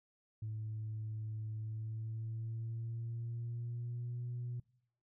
sine tone with pitch glide, 108.9 to 121.53 Hz, A2 to B2, -17 to -27 cents, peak -37 dBFS, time 0.42-4.6 s, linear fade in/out 5 ms, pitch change +190 cents, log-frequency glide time 1.56-4.25 s, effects noise-tail reverb RT60 0.7 s tail -24 dB re dry + tanh soft clip ceiling -35 dBFS

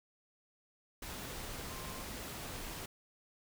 sine tone in noise, 1051 Hz, C6, 7 cents sharp, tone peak -51 dBFS, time 1.7-2.02 s, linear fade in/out 5 ms, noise pink, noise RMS -44 dBFS, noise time 1.02-2.86 s, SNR -10 dB, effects none

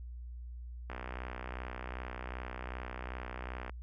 click train, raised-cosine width 0.5 ms, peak -26 dBFS, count 176, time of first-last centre 0.9-3.696 s, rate 62.6 Hz, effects added 60 Hz sine -42 dBFS peak until 3.82 s

